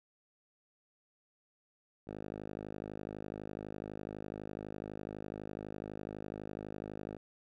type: tone with band-pass filter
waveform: 5% pulse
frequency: 52 Hz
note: G#1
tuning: 3 cents sharp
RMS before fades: -44 dBFS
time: 2.07-7.17 s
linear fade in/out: 5 ms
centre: 270 Hz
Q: 0.55
effects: none